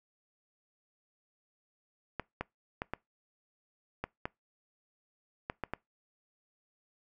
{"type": "clicks", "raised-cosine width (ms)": 0.5, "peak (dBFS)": -19, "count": 9, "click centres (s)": [2.197, 2.41, 2.819, 2.936, 4.04, 4.255, 5.499, 5.637, 5.736], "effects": ["noise-tail reverb RT60 0.2 s tail -24 dB re dry"]}